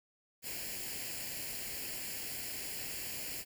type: noise with comb filter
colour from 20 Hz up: white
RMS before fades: -41 dBFS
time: 0.42-3.45 s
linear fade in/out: 50 ms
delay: 0.41 ms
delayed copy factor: +0.7
effects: none